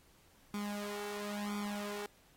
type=tone with flanger; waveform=sawtooth; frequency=205.8 Hz; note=G#3; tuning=16 cents flat; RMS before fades=-40 dBFS; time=0.54-2.06 s; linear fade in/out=0 ms; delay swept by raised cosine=0.87 to 2.27 ms; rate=0.98 Hz; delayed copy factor=+0.75; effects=pink hiss -66 dBFS RMS until 2.36 s + AAC 48 kbps